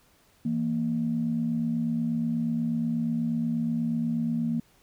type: tone pair together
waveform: sine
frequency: 164.81 / 233.1 Hz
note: E3 / A#3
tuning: 0 / 0 cents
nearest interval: tritone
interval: 600 cents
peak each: -30 / -25 dBFS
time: 0.45-4.6 s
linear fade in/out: 5 ms
effects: tanh soft clip ceiling -17 dBFS + pink hiss -62 dBFS RMS until 4.82 s